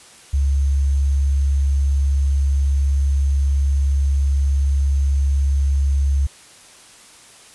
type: tone with sample-and-hold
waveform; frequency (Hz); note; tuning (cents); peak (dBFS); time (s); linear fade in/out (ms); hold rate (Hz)
sine; 69.4; C#2; +3; -14; 0.33-6.27; 10; 6300
effects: white hiss -45 dBFS RMS until 7.54 s + resampled to 24000 Hz